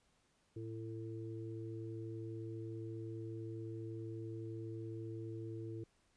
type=harmonic tone; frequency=111.9 Hz; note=A2; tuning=30 cents sharp; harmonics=1 / 3 / 4; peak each=-45 / -46 / -52 dBFS; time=0.56-5.84 s; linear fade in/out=5 ms; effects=pink hiss -75 dBFS RMS until 6.16 s + resampled to 22050 Hz